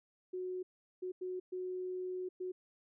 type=tone bursts at uneven times; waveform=sine; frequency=367.2 Hz; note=F#4; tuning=13 cents flat; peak=-37 dBFS; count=5; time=0.33-0.63 / 1.02-1.12 / 1.21-1.4 / 1.52-2.29 / 2.4-2.52 s; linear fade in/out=10 ms; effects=none